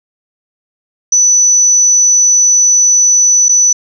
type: tone with dropouts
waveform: sine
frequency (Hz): 5970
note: F#8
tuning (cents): +15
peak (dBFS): -5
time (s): 1.12-3.73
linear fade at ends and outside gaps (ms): 5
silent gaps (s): 3.485-3.491
effects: none